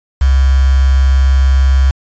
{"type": "tone with quantisation", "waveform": "sine", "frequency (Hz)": 66.7, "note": "C2", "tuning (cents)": 34, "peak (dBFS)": -6, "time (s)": [0.21, 1.91], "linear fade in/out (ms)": 5, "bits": 4, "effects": ["resampled to 16000 Hz"]}